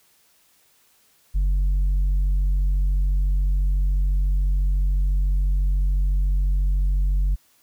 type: tone with tanh clipping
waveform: sine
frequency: 47.01 Hz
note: F#1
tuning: 28 cents sharp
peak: -18 dBFS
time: 1.34-7.36 s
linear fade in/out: 20 ms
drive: 3 dB
effects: white hiss -60 dBFS RMS until 7.62 s